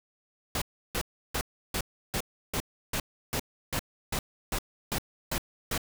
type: noise bursts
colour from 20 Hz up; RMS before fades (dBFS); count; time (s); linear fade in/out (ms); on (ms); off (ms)
pink; -30; 14; 0.55-5.778; 2; 67; 330
effects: none